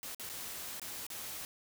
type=noise with dropouts; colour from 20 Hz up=white; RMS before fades=-43 dBFS; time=0.03-1.45 s; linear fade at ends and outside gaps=0 ms; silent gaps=0.147-0.197 / 0.291-0.298 / 0.797-0.817 / 1.066-1.102 s; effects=none